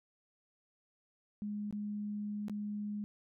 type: tone with dropouts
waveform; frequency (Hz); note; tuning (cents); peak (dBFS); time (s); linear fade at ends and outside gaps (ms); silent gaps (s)
sine; 207.7; G#3; 0; -36; 1.42-3.04; 0; 1.709-1.726 / 2.483-2.497
effects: none